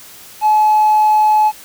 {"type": "tone", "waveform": "triangle", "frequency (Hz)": 855, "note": "A5", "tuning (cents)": -50, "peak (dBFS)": -5, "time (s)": [0.41, 1.52], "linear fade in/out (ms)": 50, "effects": ["tanh soft clip ceiling -5 dBFS", "white hiss -38 dBFS RMS until 1.64 s"]}